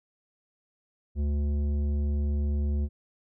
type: tone with tanh clipping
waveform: triangle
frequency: 72.6 Hz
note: D2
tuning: 19 cents flat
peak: -26 dBFS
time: 1.15-2.89 s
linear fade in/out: 50 ms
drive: 15 dB
effects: none